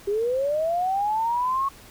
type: linear sweep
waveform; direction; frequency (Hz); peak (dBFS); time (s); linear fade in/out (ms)
sine; up; 392 to 1108.7; -21; 0.07-1.69; 10
effects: pink hiss -48 dBFS RMS until 1.9 s